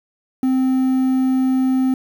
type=tone; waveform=triangle; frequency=260 Hz; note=C4; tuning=11 cents flat; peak=-12 dBFS; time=0.43-1.94 s; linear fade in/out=2 ms; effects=7-bit